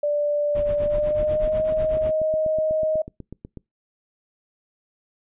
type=tone with pitch glide; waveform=sine; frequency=587.3 to 625.8 Hz; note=D5 to D#5; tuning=0 to +10 cents; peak=-19 dBFS; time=0.03-3.02 s; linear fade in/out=5 ms; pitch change=+110 cents; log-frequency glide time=0.78-1.63 s
type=noise with tremolo; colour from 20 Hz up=brown; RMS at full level=-28 dBFS; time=0.55-2.11 s; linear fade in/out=2 ms; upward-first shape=triangle; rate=8.1 Hz; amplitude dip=95%
type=click train; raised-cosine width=3 ms; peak=-23 dBFS; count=23; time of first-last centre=0.86-3.573 s; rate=8.11 Hz
effects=noise-tail reverb RT60 0.2 s tail -25 dB re dry + resampled to 8000 Hz